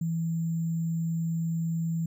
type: tone with sample-and-hold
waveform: sine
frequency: 164.7 Hz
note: E3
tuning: 1 cent flat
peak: -26 dBFS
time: 0.01-2.06 s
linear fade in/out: 5 ms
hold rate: 7350 Hz
effects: none